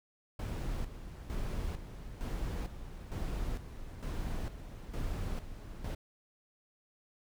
brown noise with tremolo, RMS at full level -36 dBFS, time 0.39-5.95 s, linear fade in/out 5 ms, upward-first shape square, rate 1.1 Hz, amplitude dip 65%, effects none

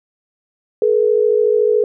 sine tone pair together, 426.8 / 480.6 Hz, G#4 / B4, +47 / -47 cents, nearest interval major second, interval 206 cents, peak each -13 / -15 dBFS, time 0.82-1.84 s, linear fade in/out 2 ms, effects none

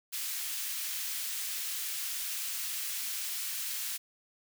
white high-pass noise, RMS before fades -36 dBFS, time 0.12-3.98 s, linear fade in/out 20 ms, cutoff 1900 Hz, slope 12 dB/octave, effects none

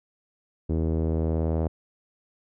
sawtooth tone with low-pass filter sweep, 80.3 Hz, E2, 45 cents flat, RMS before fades -25 dBFS, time 0.69-1.68 s, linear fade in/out 10 ms, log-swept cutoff 380 to 610 Hz, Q 1.8, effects none

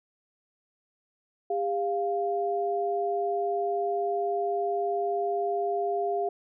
sine tone pair together, 402.2 / 698.5 Hz, G4 / F5, +44 / 0 cents, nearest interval minor seventh, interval 956 cents, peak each -28 dBFS, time 1.5-6.29 s, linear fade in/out 5 ms, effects none

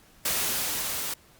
white noise with level ramp, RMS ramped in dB -26 to -32 dBFS, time 0.25-1.14 s, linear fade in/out 5 ms, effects pink hiss -57 dBFS RMS until 1.39 s + Opus 48 kbps

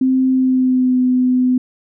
sine tone with pitch glide, 260.4 to 252.8 Hz, C4 to B3, -8 to +41 cents, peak -11 dBFS, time 0.01-1.58 s, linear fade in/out 5 ms, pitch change -51 cents, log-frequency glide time 0.31-1 s, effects none

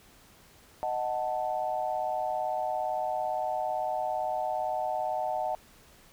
sine chord, D# diminished, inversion none, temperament equal, 622.3 / 740 / 880 Hz, D#5 / F#5 / A5, 0 / 0 / 0 cents, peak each -33 / -31 / -34 dBFS, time 0.83-5.55 s, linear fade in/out 0 ms, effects pink hiss -57 dBFS RMS until 6.12 s

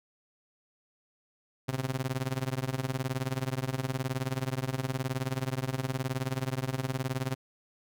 sawtooth tone with tremolo, 131 Hz, C3, 2 cents sharp, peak -22 dBFS, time 1.68-7.35 s, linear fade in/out 10 ms, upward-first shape triangle, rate 19 Hz, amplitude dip 100%, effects none

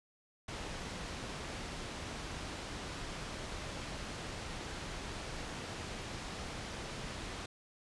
pink low-pass noise, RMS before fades -43 dBFS, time 0.48-7.46 s, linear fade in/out 5 ms, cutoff 6300 Hz, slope 12 dB/octave, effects resampled to 24000 Hz

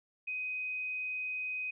sine tone, 2509 Hz, D#7, 14 cents sharp, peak -34 dBFS, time 0.27-1.71 s, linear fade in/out 10 ms, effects none

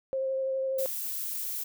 sine tone with vibrato, 531 Hz, C5, 25 cents sharp, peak -27 dBFS, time 0.13-0.86 s, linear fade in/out 0 ms, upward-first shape sine, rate 12 Hz, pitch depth 12 cents each way
violet noise, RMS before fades -34 dBFS, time 0.78-1.64 s, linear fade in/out 10 ms
effects none

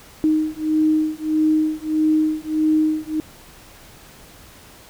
sine beating tone pair, 310 / 311.6 Hz, D#4 / D#4, -6 / +3 cents, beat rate 1.6 Hz, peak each -19 dBFS, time 0.24-3.2 s, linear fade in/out 0 ms, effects pink hiss -45 dBFS RMS until 4.89 s

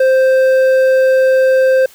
sine tone with hard clipping, 523.3 Hz, C5, in tune, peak -9 dBFS, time 0-1.86 s, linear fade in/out 5 ms, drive 6 dB, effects white hiss -43 dBFS RMS until 1.94 s

